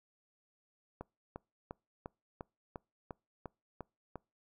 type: click train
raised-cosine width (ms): 1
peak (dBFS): -28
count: 10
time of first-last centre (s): 1.01-4.157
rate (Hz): 2.86
effects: noise-tail reverb RT60 0.3 s tail -26 dB re dry